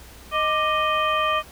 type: harmonic tone with a mistuned harmonic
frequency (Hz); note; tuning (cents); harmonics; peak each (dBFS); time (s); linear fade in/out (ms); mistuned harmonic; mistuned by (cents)
622.3; D#5; 0; 1 / 2 / 3 / 4 / 5; -26 / -21 / -31 / -29 / -30; 0.31-1.43; 50; 2; -87
effects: added 60 Hz sine -46 dBFS peak until 1.51 s + pink hiss -46 dBFS RMS until 1.51 s

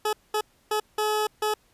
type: tone bursts at uneven times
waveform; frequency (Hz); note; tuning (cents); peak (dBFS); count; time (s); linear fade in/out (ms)
20% pulse; 426.3; G#4; +45; -18; 5; 0.05-0.13 / 0.34-0.41 / 0.71-0.8 / 0.98-1.27 / 1.42-1.54; 5
effects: pink hiss -63 dBFS RMS until 1.73 s + resampled to 32000 Hz

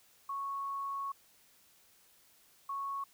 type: tone bursts at uneven times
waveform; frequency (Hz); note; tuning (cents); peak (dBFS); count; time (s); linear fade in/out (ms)
sine; 1106; C#6; -4; -35; 2; 0.29-1.12 / 2.69-3.04; 5
effects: white hiss -65 dBFS RMS until 3.13 s

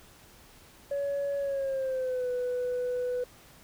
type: tone with pitch glide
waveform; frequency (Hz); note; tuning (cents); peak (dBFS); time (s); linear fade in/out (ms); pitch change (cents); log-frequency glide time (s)
sine; 563 to 495.8; C#5 to B4; +27 to +7; -26; 0.91-3.24; 5; -220; 1.38-2.3
effects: tanh soft clip ceiling -26 dBFS + pink hiss -55 dBFS RMS until 3.63 s

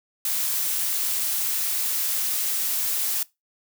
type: noise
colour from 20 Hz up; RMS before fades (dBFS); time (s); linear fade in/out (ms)
blue; -25; 0.25-3.23; 2
effects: noise-tail reverb RT60 0.2 s tail -21 dB re dry

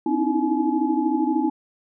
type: tone cluster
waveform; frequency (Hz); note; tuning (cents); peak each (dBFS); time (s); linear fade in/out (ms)
sine; 257.1 / 290.1 / 313.9 / 326.8 / 850; C4 / D4 / D#4 / E4 / G#5; -30 / -21 / +15 / -15 / +40; -25 / -27 / -23 / -26 / -27; 0.06-1.5; 5
effects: none

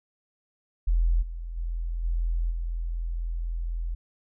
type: tone with level steps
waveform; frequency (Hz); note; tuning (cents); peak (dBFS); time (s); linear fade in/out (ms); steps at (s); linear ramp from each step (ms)
sine; 42; E1; +33; -19 / -32 / -27 / -23 / -27; 0.87-3.95; 10; 1.21 / 1.56 / 2.03 / 2.5; 20
effects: none

